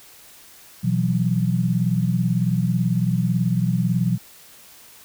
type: chord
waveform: sine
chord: B suspended fourth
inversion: none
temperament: equal with one note detuned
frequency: 123.47 / 166.83 / 185 Hz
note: B2 / E3 / F#3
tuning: 0 / +21 / 0 cents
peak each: -22 dBFS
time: 0.83-4.18 s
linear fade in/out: 20 ms
effects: white hiss -47 dBFS RMS until 5.04 s

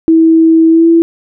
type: tone with pitch glide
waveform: sine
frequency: 324.8 to 332.8 Hz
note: E4 to E4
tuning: -26 to +17 cents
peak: -3 dBFS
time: 0.08-1.02 s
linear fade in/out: 0 ms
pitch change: +43 cents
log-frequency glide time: 0.69-0.88 s
effects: none

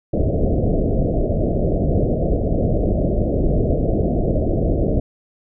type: low-pass noise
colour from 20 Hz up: pink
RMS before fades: -18 dBFS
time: 0.13-5 s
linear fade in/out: 5 ms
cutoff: 680 Hz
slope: 96 dB/octave
effects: none

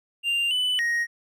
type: tone with pitch steps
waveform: triangle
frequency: 2790 / 2993 / 1876 Hz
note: F7 / F#7 / A#6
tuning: -2 / +19 / +11 cents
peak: -20 dBFS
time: 0.23-1.07 s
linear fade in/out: 50 ms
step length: 280 ms
effects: none

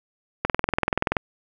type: click train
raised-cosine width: 0.5 ms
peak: -5 dBFS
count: 16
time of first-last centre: 0.45-1.168 s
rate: 20.9 Hz
effects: none

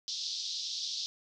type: band-pass noise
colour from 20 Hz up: pink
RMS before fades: -37 dBFS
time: 0.08-1.06 s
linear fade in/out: 0 ms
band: 3600 to 5700 Hz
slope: 48 dB/octave
effects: none

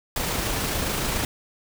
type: noise with amplitude modulation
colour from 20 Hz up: pink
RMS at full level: -25 dBFS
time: 0.16-1.25 s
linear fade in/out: 2 ms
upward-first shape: sine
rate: 27.1 Hz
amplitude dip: 25%
effects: none

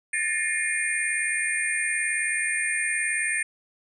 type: tone cluster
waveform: sine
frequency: 1755 / 1834 / 2135 / 2427 / 8820 Hz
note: A6 / A#6 / C7 / D#7 / C#9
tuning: -5 / -29 / +34 / -44 / -10 cents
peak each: -30 dBFS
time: 0.13-3.43 s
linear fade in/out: 5 ms
effects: none

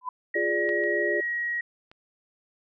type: tone with exponential growth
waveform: sine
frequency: 1005 Hz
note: B5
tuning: 30 cents sharp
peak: -24 dBFS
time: 0.01-0.09 s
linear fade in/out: 5 ms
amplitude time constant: 17 ms
type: tone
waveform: sine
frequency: 1900 Hz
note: A#6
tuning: 33 cents sharp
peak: -26 dBFS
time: 0.34-1.61 s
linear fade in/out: 5 ms
type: chord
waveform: sine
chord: D diminished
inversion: first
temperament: equal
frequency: 349.2 / 415.3 / 587.3 Hz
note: F4 / Ab4 / D5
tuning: 0 / 0 / 0 cents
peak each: -29 dBFS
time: 0.35-1.21 s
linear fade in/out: 10 ms
type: clicks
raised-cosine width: 0.3 ms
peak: -25 / -32 / -33 dBFS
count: 3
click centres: 0.691 / 0.838 / 1.915 s
effects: none

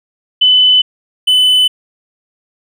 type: tone pair in turn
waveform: sine / triangle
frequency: 3011 / 3011 Hz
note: F#7 / F#7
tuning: +30 / +30 cents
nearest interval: unison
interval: 0 cents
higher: neither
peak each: -5 dBFS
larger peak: neither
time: 0.41-0.82 / 1.27-1.68 s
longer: neither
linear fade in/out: 10 ms
effects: none

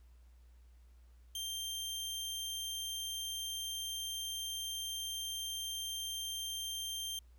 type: tone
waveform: sawtooth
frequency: 3164 Hz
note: G7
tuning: 15 cents sharp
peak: -35 dBFS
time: 1.35-7.19 s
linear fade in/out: 2 ms
effects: added 60 Hz sine -57 dBFS peak until 7.38 s + pink hiss -75 dBFS RMS until 7.38 s

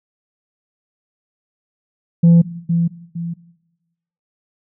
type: tone with echo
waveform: sine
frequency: 169.1 Hz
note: E3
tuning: 44 cents sharp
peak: -4 dBFS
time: 2.23-2.42 s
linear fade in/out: 10 ms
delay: 460 ms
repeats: 2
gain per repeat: -9 dB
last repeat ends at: 3.34 s
effects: noise-tail reverb RT60 1.0 s tail -19 dB re dry + tanh soft clip ceiling -5 dBFS

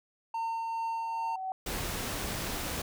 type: tone with tremolo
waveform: triangle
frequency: 910 Hz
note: A#5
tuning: 42 cents flat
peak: -28 dBFS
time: 0.34-1.36 s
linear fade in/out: 5 ms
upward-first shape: triangle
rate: 2.4 Hz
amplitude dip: 25%
type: tone with exponential growth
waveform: sine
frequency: 757 Hz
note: F#5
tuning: 39 cents sharp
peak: -30 dBFS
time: 0.6-1.52 s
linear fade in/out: 1 ms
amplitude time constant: 200 ms
type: noise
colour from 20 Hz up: pink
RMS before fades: -35 dBFS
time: 1.66-2.82 s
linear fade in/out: 5 ms
effects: none

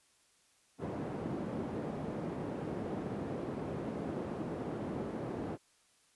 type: band-pass noise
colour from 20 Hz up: white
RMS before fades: -39 dBFS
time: 0.78-5.58 s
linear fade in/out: 50 ms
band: 120 to 390 Hz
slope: 12 dB/octave
effects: white hiss -69 dBFS RMS until 6.15 s + resampled to 24000 Hz

